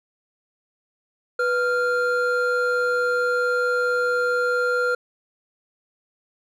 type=tone pair together; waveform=triangle; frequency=492.7 / 1393.6 Hz; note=B4 / F6; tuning=-4 / -4 cents; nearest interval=octave + tritone; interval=1800 cents; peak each=-20 dBFS; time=1.39-4.95 s; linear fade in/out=5 ms; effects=none